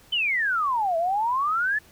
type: exponential two-way sweep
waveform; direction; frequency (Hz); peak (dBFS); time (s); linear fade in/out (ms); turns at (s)
sine; down then up; 3107 to 646 to 1772; -21; 0.12-1.79; 10; 0.97
effects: pink hiss -54 dBFS RMS until 1.91 s